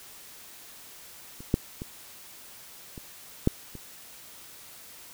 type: clicks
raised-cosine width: 3 ms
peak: -29 / -8 / -22 / -27 / -7 / -27 dBFS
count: 6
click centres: 1.405 / 1.541 / 1.819 / 2.978 / 3.474 / 3.753 s
effects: white hiss -48 dBFS RMS until 5.13 s